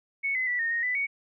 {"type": "tone with pitch steps", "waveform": "sine", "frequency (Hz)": [2213, 2034, 1962, 1840, 1863, 1992, 2233], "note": ["C#7", "C7", "B6", "A#6", "A#6", "B6", "C#7"], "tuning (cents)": [-3, -50, -12, -23, -2, 14, 12], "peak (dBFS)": -25, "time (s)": [0.23, 1.07], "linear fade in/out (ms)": 20, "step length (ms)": 120, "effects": []}